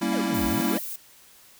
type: chord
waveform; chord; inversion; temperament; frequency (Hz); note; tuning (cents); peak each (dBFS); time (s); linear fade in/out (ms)
square; G diminished seventh; none; equal; 196 / 233.1 / 277.2 / 329.6; G3 / Bb3 / Db4 / Fb4; 0 / 0 / 0 / 0; -30 / -29 / -31 / -29; 0.01-0.78; 10
type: exponential two-way sweep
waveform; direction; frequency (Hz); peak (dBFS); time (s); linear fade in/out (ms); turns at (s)
square; down then up; 756 to 55 to 660; -32; 0.12-0.79; 5; 0.46
type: noise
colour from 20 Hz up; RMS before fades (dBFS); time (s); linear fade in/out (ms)
violet; -34; 0.34-0.96; 5
effects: white hiss -53 dBFS RMS until 1.59 s